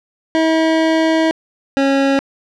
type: tone pair in turn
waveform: 25% pulse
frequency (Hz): 321.4 / 274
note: E4 / C#4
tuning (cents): -44 / -20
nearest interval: minor third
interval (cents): 276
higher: first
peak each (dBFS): -8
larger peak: neither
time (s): 0.35-1.31 / 1.77-2.19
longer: first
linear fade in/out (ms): 0
effects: low-pass 4000 Hz 12 dB/octave